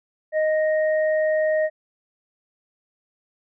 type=tone pair together; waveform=sine; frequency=622.3 / 1864.8 Hz; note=D#5 / A#6; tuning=0 / 0 cents; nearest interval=octave + perfect fifth; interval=1900 cents; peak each=-18 / -29 dBFS; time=0.32-1.7 s; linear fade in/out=50 ms; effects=none